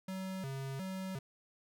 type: tone with vibrato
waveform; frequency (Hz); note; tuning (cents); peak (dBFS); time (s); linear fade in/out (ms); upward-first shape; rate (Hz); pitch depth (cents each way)
square; 160; D#3; +49; -39; 0.08-1.19; 5; square; 1.4; 290
effects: none